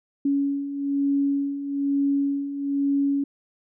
sine beating tone pair, 279.3 / 280.4 Hz, C#4 / C#4, +13 / +20 cents, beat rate 1.1 Hz, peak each -28 / -22 dBFS, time 0.25-3.24 s, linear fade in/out 5 ms, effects none

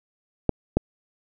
clicks, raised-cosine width 2 ms, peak -5 dBFS, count 2, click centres 0.493 / 0.77 s, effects none

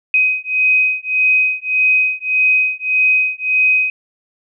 sine beating tone pair, 2516 / 2517.7 Hz, D#7 / D#7, +19 / +20 cents, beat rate 1.7 Hz, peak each -15 dBFS, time 0.14-3.9 s, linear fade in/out 2 ms, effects none

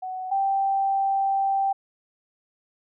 sine tone pair in turn, 746 / 782.7 Hz, F#5 / G5, +14 / -3 cents, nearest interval minor second, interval 83 cents, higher second, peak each -29 / -20 dBFS, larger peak second, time 0.02-0.31 / 0.31-1.73 s, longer second, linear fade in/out 10 ms, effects none

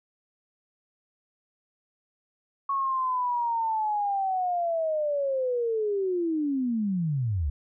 sine linear sweep, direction down, 1108.7 to 65.41 Hz, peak -24 dBFS, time 2.69-7.5 s, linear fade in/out 5 ms, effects none

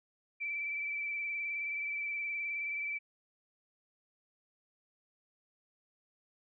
sine tone with vibrato, 2322 Hz, D7, 20 cents flat, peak -34 dBFS, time 0.4-2.99 s, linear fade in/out 20 ms, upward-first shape sine, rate 19 Hz, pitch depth 27 cents each way, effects none

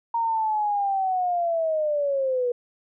sine linear sweep, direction down, 933 to 480.4 Hz, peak -21 dBFS, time 0.14-2.52 s, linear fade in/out 5 ms, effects none

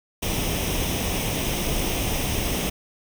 pink noise with comb filter, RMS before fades -25 dBFS, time 0.22-2.7 s, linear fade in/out 10 ms, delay 0.34 ms, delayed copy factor +0.6, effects none

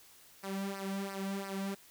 sawtooth tone with flanger, 195.5 Hz, G3, 4 cents flat, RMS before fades -38 dBFS, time 0.43-1.75 s, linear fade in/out 10 ms, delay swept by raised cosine 0.28 to 2.38 ms, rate 2.9 Hz, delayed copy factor -0.8, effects white hiss -59 dBFS RMS until 1.9 s

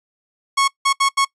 sawtooth tone bursts at uneven times, 1100 Hz, C#6, 14 cents flat, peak -10 dBFS, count 4, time 0.57-0.68 / 0.85-0.93 / 1-1.09 / 1.17-1.25 s, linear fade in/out 10 ms, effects noise-tail reverb RT60 0.1 s tail -21 dB re dry + resampled to 24000 Hz

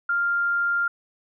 sine tone, 1396.9 Hz, F6, in tune, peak -20 dBFS, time 0.09-0.88 s, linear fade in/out 5 ms, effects none

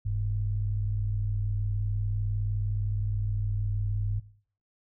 sine tone pair together, 43.26 / 102.8 Hz, F1 / G#2, -16 / -17 cents, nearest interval octave + minor third, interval 1499 cents, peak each -31 / -28 dBFS, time 0.05-4.2 s, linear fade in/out 10 ms, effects noise-tail reverb RT60 0.5 s tail -18 dB re dry

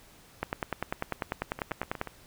two click trains, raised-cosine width 0.5 ms, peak -22 / -14 dBFS, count 5 / 17, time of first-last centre 1.59-2.073 / 0.43-2.014 s, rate 8.28 / 10.1 Hz, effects pink hiss -56 dBFS RMS until 2.26 s

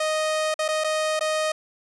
sawtooth tone with dropouts, 622.3 Hz, D#5, in tune, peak -18 dBFS, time 0-1.52 s, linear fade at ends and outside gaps 5 ms, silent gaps 0.542-0.59 / 0.681-0.686 / 0.839-0.843 / 1.194-1.208 s, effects resampled to 24000 Hz + 10-bit

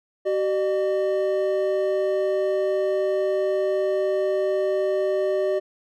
triangle tone pair together, 381.1 / 605 Hz, G4 / D#5, -49 / -49 cents, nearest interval minor sixth, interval 800 cents, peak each -21 dBFS, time 0.25-5.6 s, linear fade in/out 20 ms, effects none

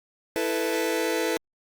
sawtooth chord, E suspended fourth, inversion none, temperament just, 329.6 / 439.5 / 494.4 Hz, E4 / A4 / B4, 0 / -2 / +2 cents, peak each -24 dBFS, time 0.36-1.37 s, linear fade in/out 0 ms, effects Opus 32 kbps

